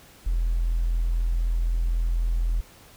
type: tone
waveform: triangle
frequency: 41.95 Hz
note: E1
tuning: 31 cents sharp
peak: -17 dBFS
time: 0.26-2.61 s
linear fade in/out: 10 ms
effects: tanh soft clip ceiling -18 dBFS + pink hiss -51 dBFS RMS until 2.96 s